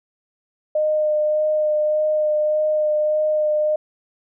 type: tone with vibrato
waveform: sine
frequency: 610 Hz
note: D#5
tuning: 34 cents flat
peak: -16 dBFS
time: 0.75-3.76 s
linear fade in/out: 5 ms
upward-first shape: sine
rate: 1.7 Hz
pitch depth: 13 cents each way
effects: none